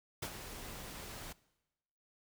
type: noise with ADSR envelope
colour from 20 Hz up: pink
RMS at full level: -38 dBFS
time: 0.22-1.33 s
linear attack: 8 ms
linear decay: 64 ms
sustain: -9 dB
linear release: 9 ms
effects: noise-tail reverb RT60 1.0 s tail -21 dB re dry